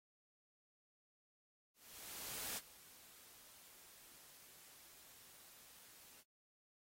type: noise with ADSR envelope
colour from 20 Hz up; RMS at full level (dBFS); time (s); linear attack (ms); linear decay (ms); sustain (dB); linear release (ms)
white; -44; 1.74-6.24; 830; 32; -18; 41
effects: AAC 48 kbps